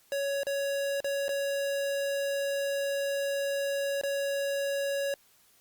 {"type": "tone with dropouts", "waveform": "square", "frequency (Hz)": 558, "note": "C#5", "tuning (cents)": 11, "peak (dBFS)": -29, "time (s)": [0.12, 5.14], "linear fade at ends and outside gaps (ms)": 1, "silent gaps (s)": [[0.433, 0.468], [1.004, 1.044], [1.282, 1.291], [4.013, 4.035]], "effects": ["white hiss -63 dBFS RMS until 5.6 s", "Opus 48 kbps"]}